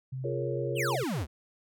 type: tone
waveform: sine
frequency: 130.81 Hz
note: C3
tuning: in tune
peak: -33 dBFS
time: 0.12-1.04 s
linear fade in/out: 10 ms
type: chord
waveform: sine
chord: Bb minor seventh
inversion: second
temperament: equal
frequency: 349.2 / 415.3 / 466.2 / 554.4 Hz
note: F4 / Ab4 / Bb4 / Db5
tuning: 0 / 0 / 0 / 0 cents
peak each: -36 dBFS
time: 0.24-0.96 s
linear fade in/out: 5 ms
type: exponential sweep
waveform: square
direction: down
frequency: 3399 to 63.2 Hz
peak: -30 dBFS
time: 0.75-1.27 s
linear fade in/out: 50 ms
effects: none